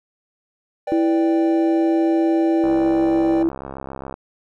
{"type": "chord", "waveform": "triangle", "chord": "G major", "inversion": "first", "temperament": "equal", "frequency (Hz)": [493.9, 587.3, 784], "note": ["B4", "D5", "G5"], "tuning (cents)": [0, 0, 0], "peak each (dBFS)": [-28, -23, -26], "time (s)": [0.87, 3.43], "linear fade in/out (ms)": 5}
{"type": "tone", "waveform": "sine", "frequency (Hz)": 329.6, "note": "E4", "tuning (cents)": 0, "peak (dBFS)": -15, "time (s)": [0.92, 3.49], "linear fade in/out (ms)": 0}
{"type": "click train", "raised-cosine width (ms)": 1, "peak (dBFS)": -17, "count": 102, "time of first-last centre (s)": [2.64, 4.141], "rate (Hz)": 67.3}
{"effects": []}